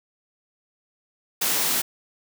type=high-pass noise; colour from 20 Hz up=white; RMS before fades=-23 dBFS; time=1.41-1.82 s; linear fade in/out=10 ms; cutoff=130 Hz; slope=48 dB/octave; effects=none